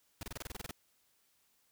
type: noise bursts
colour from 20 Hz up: pink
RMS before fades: -42 dBFS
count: 11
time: 0.21-0.711 s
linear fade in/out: 2 ms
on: 21 ms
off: 27 ms
effects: white hiss -73 dBFS RMS until 1.71 s